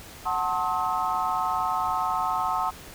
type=chord; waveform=sine; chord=F# diminished seventh; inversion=none; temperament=just; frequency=740 / 888 / 1065.6 / 1278.7 Hz; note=F#5 / A5 / C6 / Eb6; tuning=0 / +16 / +31 / +47 cents; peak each=-29 dBFS; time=0.25-2.71 s; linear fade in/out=20 ms; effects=pink hiss -44 dBFS RMS until 2.94 s